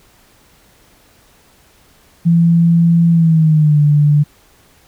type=tone with pitch glide; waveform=sine; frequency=168.4 to 147.45 Hz; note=E3 to D3; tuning=+37 to +7 cents; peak=-7 dBFS; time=2.25-4.24 s; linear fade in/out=20 ms; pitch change=-230 cents; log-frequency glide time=3.11-3.8 s; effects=pink hiss -50 dBFS RMS until 4.87 s